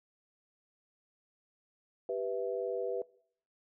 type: chord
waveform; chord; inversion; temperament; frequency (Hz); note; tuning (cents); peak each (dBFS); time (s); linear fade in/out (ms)
sine; E minor; first; equal; 392 / 493.9 / 659.3; G4 / B4 / E5; 0 / 0 / 0; -37 / -34 / -39; 2.09-3.02; 2
effects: noise-tail reverb RT60 0.6 s tail -22 dB re dry